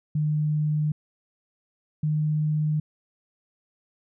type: tone pair in turn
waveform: sine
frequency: 151.5 / 152.64 Hz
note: D#3 / D#3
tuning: -46 / -33 cents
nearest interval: unison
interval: 13 cents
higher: second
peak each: -21 dBFS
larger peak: neither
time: 0.15-0.92 / 2.03-2.8 s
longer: neither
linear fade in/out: 5 ms
effects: none